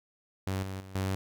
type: tone with level steps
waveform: sawtooth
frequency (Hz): 95.6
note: G2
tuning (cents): -43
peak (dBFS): -26 / -32 / -41 / -25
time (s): 0.47-1.15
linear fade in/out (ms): 0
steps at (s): 0.63 / 0.8 / 0.95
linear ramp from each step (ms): 2
effects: none

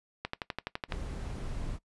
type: click train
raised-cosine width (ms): 0.3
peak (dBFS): -17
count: 9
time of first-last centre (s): 0.25-0.922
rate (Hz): 11.9
type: noise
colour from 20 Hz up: brown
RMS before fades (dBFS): -37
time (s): 0.88-1.79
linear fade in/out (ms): 50
effects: noise-tail reverb RT60 0.1 s tail -20 dB re dry + resampled to 24000 Hz

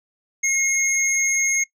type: tone pair together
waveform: sine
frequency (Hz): 2155 / 6470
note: C#7 / G#8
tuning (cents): -49 / -46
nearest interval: octave + perfect fifth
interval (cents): 1903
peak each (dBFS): -19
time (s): 0.43-1.64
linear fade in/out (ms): 10
effects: noise-tail reverb RT60 0.1 s tail -20 dB re dry + tanh soft clip ceiling -14 dBFS

